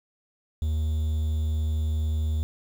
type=tone; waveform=triangle; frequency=77.78 Hz; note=D#2; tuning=in tune; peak=-21 dBFS; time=0.62-2.43 s; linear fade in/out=0 ms; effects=8-bit